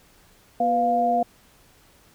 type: tone cluster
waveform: sine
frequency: 241.6 / 495.2 / 702 Hz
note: B3 / B4 / F5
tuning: -38 / +5 / +9 cents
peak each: -27 / -28 / -19 dBFS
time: 0.6-1.23 s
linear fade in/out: 5 ms
effects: pink hiss -56 dBFS RMS until 2.14 s